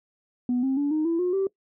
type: tone with pitch steps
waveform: sine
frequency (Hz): 246.9 / 266.2 / 286.9 / 309.3 / 333.4 / 359.4 / 387.4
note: B3 / C4 / D4 / D#4 / E4 / F4 / G4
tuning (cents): 0 / +30 / -40 / -10 / +20 / +50 / -20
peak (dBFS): -20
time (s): 0.49-1.47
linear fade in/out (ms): 2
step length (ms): 140
effects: noise-tail reverb RT60 0.1 s tail -22 dB re dry + tanh soft clip ceiling -18 dBFS